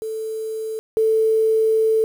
sine tone pair in turn, 440 / 441.6 Hz, A4 / A4, 0 / +6 cents, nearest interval unison, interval 6 cents, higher second, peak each -24 / -14 dBFS, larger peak second, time 0.02-0.79 / 0.97-2.04 s, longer second, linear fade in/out 0 ms, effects 7-bit

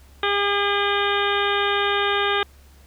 harmonic tone with a mistuned harmonic, 404.3 Hz, G#4, 46 cents flat, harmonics 1 / 2 / 3 / 4 / 5 / 6 / 7 / 8 / 9, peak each -24 / -27 / -25 / -26 / -31 / -31 / -32 / -31 / -29 dBFS, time 0.23-2.43 s, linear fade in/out 2 ms, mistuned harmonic 7, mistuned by +70 cents, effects added 69 Hz sine -47 dBFS peak until 2.86 s + pink hiss -55 dBFS RMS until 2.86 s

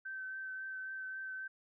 sine tone with vibrato, 1541 Hz, G6, 30 cents flat, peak -40 dBFS, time 0.05-1.48 s, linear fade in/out 10 ms, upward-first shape triangle, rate 3.7 Hz, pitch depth 19 cents each way, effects none

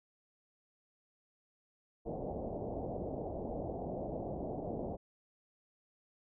white low-pass noise, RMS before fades -40 dBFS, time 2.05-4.97 s, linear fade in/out 20 ms, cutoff 720 Hz, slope 48 dB/octave, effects none

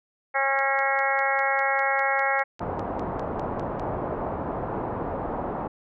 harmonic tone, 272.3 Hz, C#4, 31 cents flat, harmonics 2 / 3 / 4 / 5 / 6 / 7 / 8, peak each -29 / -26 / -32 / -30 / -30 / -28 / -29 dBFS, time 0.34-2.44 s, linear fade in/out 20 ms
click train, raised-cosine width 0.2 ms, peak -26 dBFS, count 17, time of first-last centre 0.59-3.796 s, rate 4.99 Hz
white low-pass noise, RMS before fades -30 dBFS, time 2.6-5.68 s, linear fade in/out 10 ms, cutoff 950 Hz, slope 24 dB/octave
effects none

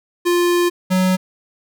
square tone pair in turn, 350 / 185.41 Hz, F4 / F#3, +4 / +4 cents, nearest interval major seventh, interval 1100 cents, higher first, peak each -14 dBFS, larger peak neither, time 0.25-0.7 / 0.9-1.17 s, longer first, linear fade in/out 20 ms, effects none

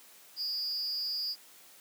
triangle tone with amplitude modulation, 4850 Hz, D#8, 45 cents flat, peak -27 dBFS, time 0.36-1.36 s, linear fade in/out 50 ms, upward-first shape sine, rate 277 Hz, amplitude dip 80%, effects white hiss -56 dBFS RMS until 1.8 s + high-pass 200 Hz 12 dB/octave

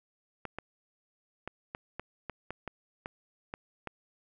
clicks, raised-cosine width 0.5 ms, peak -22 dBFS, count 11, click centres 0.453 / 0.586 / 1.476 / 1.749 / 1.996 / 2.297 / 2.506 / 2.677 / 3.059 / 3.539 / 3.873 s, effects none

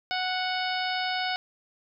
harmonic tone with a mistuned harmonic, 739 Hz, F#5, 2 cents flat, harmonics 1 / 2 / 3 / 4 / 5 / 6 / 7, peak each -30 / -33 / -35 / -36 / -37 / -38 / -38 dBFS, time 0.11-1.36 s, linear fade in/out 0 ms, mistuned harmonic 7, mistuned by -31 cents, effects none

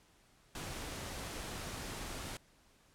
pink noise, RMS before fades -43 dBFS, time 0.55-2.37 s, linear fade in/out 2 ms, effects pink hiss -67 dBFS RMS until 2.94 s + low-pass 11000 Hz 12 dB/octave

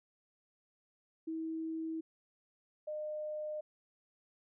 sine tone pair in turn, 322.3 / 608.4 Hz, E4 / D#5, -39 / -39 cents, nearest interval major seventh, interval 1100 cents, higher second, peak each -36 / -37 dBFS, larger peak first, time 1.27-2.01 / 2.87-3.61 s, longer neither, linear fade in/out 10 ms, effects none

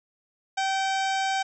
harmonic tone with a mistuned harmonic, 773 Hz, G5, 24 cents flat, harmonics 1 / 2 / 3 / 4 / 5 / 6 / 7 / 8 / 9 / 10, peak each -25 / -31 / -35 / -37 / -39 / -41 / -42 / -43 / -44 / -45 dBFS, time 0.57-1.43 s, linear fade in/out 10 ms, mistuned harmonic 5, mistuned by -41 cents, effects none

